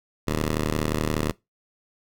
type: ring-modulated tone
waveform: 10% pulse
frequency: 77 Hz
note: D#2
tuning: 17 cents flat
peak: -12 dBFS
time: 0.27-1.32 s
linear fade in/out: 10 ms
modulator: 54.3 Hz
effects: noise-tail reverb RT60 0.2 s tail -21 dB re dry